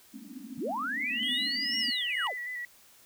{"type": "band-pass noise", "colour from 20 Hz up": "white", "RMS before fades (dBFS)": -43, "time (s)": [0.13, 1.91], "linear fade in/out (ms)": 10, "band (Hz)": [210, 290], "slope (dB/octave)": 96}
{"type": "linear two-way sweep", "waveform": "sine", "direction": "up then down", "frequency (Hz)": [87.31, 5588, 329.5], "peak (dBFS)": -30, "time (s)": [0.57, 2.34], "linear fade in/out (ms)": 50, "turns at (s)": 1.78}
{"type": "tone with vibrato", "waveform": "sine", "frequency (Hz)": 1969, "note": "B6", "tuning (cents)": -6, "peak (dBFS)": -34, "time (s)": [1.01, 2.65], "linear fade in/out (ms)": 2, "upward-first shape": "square", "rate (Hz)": 5.5, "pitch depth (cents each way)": 29}
{"type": "tone with tremolo", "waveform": "triangle", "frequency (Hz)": 2903, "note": "F#7", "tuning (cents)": -34, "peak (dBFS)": -28, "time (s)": [1.23, 2.27], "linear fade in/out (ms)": 0, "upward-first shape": "triangle", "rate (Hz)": 2.1, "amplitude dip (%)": 85}
{"effects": ["white hiss -58 dBFS RMS until 3.05 s"]}